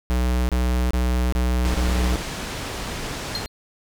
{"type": "tone bursts", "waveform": "square", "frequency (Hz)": 61.74, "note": "B1", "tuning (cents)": 0, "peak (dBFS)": -19, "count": 5, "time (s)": [0.1, 2.158], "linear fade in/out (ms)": 0, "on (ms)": 390, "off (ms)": 27}
{"type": "low-pass noise", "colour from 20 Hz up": "pink", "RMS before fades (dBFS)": -30, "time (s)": [1.65, 3.46], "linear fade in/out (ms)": 0, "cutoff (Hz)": 7600, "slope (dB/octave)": 12}
{"type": "tone with exponential decay", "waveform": "triangle", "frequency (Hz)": 4200, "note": "C8", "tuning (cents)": 6, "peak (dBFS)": -20, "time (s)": [3.35, 3.48], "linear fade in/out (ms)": 1, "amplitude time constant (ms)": 28}
{"effects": []}